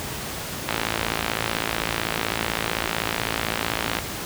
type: click train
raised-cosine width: 0.3 ms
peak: -6 dBFS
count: 185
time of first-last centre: 0.69-3.987 s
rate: 55.8 Hz
effects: pink hiss -31 dBFS RMS until 4.25 s + high-pass 60 Hz 12 dB/octave